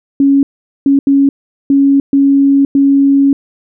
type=tone bursts at uneven times; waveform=sine; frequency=277.2 Hz; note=C#4; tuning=in tune; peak=-5 dBFS; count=6; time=0.2-0.43 / 0.86-0.99 / 1.07-1.29 / 1.7-2 / 2.13-2.65 / 2.75-3.33 s; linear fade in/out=2 ms; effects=none